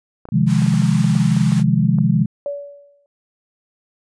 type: clicks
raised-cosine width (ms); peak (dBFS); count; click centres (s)
1; -21; 12; 0.254 / 0.288 / 0.62 / 0.665 / 0.738 / 0.82 / 1.043 / 1.153 / 1.366 / 1.52 / 1.597 / 1.986
type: chord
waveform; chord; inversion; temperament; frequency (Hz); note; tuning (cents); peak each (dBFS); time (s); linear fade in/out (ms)
sine; F minor seventh; second; equal; 130.81 / 155.56 / 174.61 / 207.7; C3 / Eb3 / F3 / Ab3; 0 / 0 / 0 / 0; -18; 0.32-2.26; 10
type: high-pass noise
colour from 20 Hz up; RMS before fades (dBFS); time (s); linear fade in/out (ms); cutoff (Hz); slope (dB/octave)
pink; -34; 0.46-1.64; 50; 750; 96
type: tone with exponential decay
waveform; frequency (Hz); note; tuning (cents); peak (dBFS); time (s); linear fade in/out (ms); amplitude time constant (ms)
sine; 571; D5; -49; -19; 2.46-3.06; 1; 130
effects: resampled to 22050 Hz